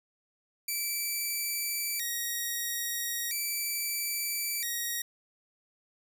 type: tone with vibrato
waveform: 5% pulse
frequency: 2093 Hz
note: C7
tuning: in tune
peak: -21 dBFS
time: 0.68-5.02 s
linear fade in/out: 5 ms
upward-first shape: square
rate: 0.38 Hz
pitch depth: 180 cents each way
effects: none